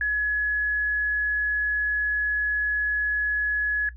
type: tone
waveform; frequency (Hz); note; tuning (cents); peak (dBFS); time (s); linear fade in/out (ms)
sine; 1692; G#6; +32; -21; 0.01-3.89; 2
effects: noise-tail reverb RT60 0.1 s tail -18 dB re dry + added 60 Hz sine -39 dBFS peak until 3.96 s